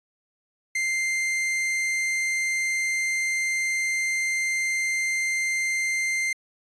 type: tone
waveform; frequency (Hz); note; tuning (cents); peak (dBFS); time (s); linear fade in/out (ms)
45% pulse; 2093; C7; 0; -23; 0.75-6.33; 5
effects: resampled to 22050 Hz